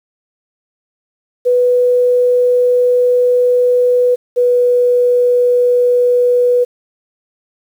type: tone pair in turn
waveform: sine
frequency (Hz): 493.9 / 490.8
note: B4 / B4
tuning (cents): 0 / -11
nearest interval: unison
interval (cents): 11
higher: first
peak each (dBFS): -8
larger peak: neither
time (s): 1.45-4.16 / 4.36-6.65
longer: first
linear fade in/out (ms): 20
effects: 7-bit